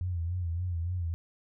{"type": "tone with vibrato", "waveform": "sine", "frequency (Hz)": 87, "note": "F2", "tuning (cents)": -6, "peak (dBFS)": -29, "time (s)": [0.01, 1.14], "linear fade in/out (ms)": 0, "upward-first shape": "sine", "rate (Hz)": 3.5, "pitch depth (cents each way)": 84, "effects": []}